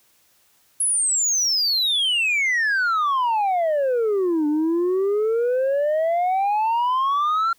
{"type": "exponential two-way sweep", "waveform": "sine", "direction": "down then up", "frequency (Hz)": [10760, 293.7, 1379], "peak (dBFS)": -15, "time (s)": [0.8, 7.53], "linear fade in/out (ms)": 5, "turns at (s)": 4.47, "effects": ["tanh soft clip ceiling -17 dBFS", "white hiss -60 dBFS RMS until 7.58 s"]}